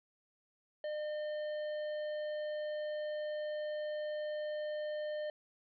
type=harmonic tone with a mistuned harmonic; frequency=605 Hz; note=D#5; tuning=49 cents flat; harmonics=1 / 3 / 5 / 7; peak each=-36 / -50 / -55 / -61 dBFS; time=0.84-5.3 s; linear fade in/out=2 ms; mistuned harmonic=5; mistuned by=+39 cents; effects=none